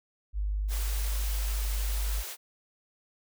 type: tone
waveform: sine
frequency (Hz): 50.6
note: G#1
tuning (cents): -44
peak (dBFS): -27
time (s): 0.33-2.24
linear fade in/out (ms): 50
type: high-pass noise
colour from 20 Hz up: white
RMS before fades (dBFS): -39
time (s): 0.68-2.37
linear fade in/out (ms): 50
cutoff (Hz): 340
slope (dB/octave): 96
effects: none